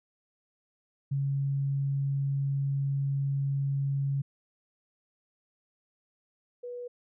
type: tone pair in turn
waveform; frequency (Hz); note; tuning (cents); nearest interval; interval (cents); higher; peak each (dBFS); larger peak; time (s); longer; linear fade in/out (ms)
sine; 138.59 / 487.9; C#3 / B4; 0 / -21; octave + minor seventh; 2179; second; -26 / -36; first; 1.11-4.22 / 6.63-6.88; first; 10
effects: none